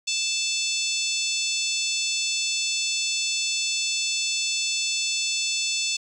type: harmonic tone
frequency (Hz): 880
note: A5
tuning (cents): 0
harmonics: 3 / 4 / 5 / 6 / 7 / 8 / 9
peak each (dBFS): -29 / -30 / -31 / -32 / -32 / -33 / -34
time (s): 0.07-5.97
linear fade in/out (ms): 10
effects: 9-bit